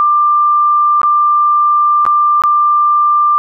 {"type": "tone with dropouts", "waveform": "sine", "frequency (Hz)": 1188, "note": "D6", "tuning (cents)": 20, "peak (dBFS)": -7, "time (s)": [0, 3.38], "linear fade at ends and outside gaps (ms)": 0, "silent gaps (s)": [[1.016, 1.032], [2.053, 2.064], [2.42, 2.437]], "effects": []}